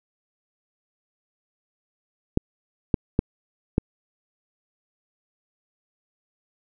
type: clicks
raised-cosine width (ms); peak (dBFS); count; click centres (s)
3; -5; 4; 2.374 / 2.942 / 3.191 / 3.781
effects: none